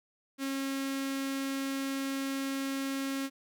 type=tone with notch filter; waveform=sawtooth; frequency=271.8 Hz; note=C#4; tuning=34 cents flat; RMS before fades=-34 dBFS; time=0.38-3.3 s; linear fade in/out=50 ms; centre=720 Hz; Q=0.97; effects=none